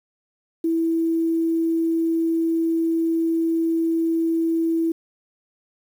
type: tone with quantisation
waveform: sine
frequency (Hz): 329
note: E4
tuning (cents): -3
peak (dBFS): -18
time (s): 0.64-4.92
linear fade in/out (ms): 5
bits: 8
effects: none